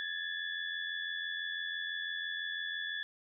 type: tone cluster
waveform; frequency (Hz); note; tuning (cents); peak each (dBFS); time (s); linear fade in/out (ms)
sine; 1672 / 1758 / 3434; G#6 / A6 / A7; +11 / -2 / -43; -40 / -40 / -40; 0-3.03; 0
effects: none